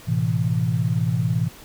sine chord, A minor, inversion none, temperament equal with one note detuned, 110 / 127.68 / 164.81 Hz, A2 / C3 / E3, 0 / -42 / 0 cents, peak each -23 dBFS, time 0.07-1.49 s, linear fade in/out 20 ms, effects pink hiss -44 dBFS RMS until 1.64 s

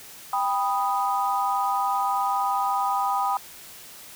sine chord, G augmented, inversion none, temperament equal with one note detuned, 792.6 / 987.8 / 1244.5 Hz, G5 / B5 / D#6, +19 / 0 / 0 cents, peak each -25 / -26 / -27 dBFS, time 0.33-3.37 s, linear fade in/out 2 ms, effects white hiss -44 dBFS RMS until 4.15 s

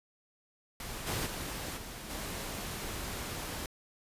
pink noise with level steps, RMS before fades -41 / -34 / -39 / -44 / -39 dBFS, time 0.8-3.66 s, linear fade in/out 2 ms, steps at 1.06 / 1.25 / 1.76 / 2.09 s, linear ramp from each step 20 ms, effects resampled to 32000 Hz

